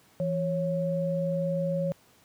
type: tone pair together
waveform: sine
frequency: 167.8 / 550.9 Hz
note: E3 / C#5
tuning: +31 / -11 cents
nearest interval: octave + major sixth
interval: 2058 cents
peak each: -28 dBFS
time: 0.2-1.92 s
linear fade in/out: 0 ms
effects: pink hiss -60 dBFS RMS until 2.24 s + high-pass 100 Hz 12 dB/octave